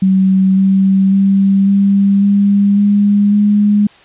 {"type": "tone with pitch steps", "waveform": "sine", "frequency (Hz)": [190.2, 192.86, 195.55, 198.28, 201, 203.9, 206.7], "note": ["F#3", "G3", "G3", "G3", "G3", "G#3", "G#3"], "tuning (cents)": [48, -28, -4, 20, 44, -32, -8], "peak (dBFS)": -7, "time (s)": [0.02, 3.87], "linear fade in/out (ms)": 5, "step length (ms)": 550, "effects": ["white hiss -43 dBFS RMS until 4.04 s", "resampled to 8000 Hz"]}